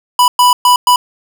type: tone bursts at uneven times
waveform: square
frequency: 987.8 Hz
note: B5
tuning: in tune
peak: -6 dBFS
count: 4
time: 0.19-0.28 / 0.39-0.53 / 0.65-0.76 / 0.87-0.96 s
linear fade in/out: 2 ms
effects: none